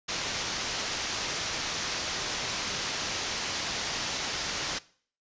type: low-pass noise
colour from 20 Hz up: white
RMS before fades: -33 dBFS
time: 0.08-4.79 s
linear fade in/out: 10 ms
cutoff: 6600 Hz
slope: 48 dB/octave
effects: noise-tail reverb RT60 0.5 s tail -20 dB re dry + resampled to 16000 Hz